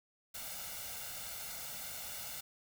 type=noise with comb filter; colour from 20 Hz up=white; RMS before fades=-44 dBFS; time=0.34-2.41 s; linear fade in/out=10 ms; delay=1.4 ms; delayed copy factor=+0.7; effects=none